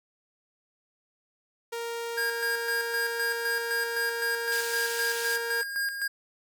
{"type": "tone", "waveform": "sawtooth", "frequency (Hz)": 466.2, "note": "A#4", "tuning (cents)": 0, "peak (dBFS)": -28, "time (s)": [1.72, 5.62], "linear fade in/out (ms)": 10}
{"type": "tone with tremolo", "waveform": "square", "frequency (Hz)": 1621, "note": "G#6", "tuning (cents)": -42, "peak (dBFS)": -27, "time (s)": [2.17, 6.08], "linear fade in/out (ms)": 10, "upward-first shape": "square", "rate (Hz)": 3.9, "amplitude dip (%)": 55}
{"type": "band-pass noise", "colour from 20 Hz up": "pink", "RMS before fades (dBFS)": -37, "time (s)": [4.52, 5.36], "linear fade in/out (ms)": 0, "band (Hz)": [3600, 13000], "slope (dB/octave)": 12}
{"effects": []}